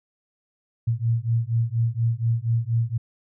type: beating tone pair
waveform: sine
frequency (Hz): 113.6 / 117.8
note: A#2 / A#2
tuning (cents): -44 / +19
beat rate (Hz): 4.2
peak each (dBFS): -23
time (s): 0.87-2.98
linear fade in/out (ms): 10
effects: none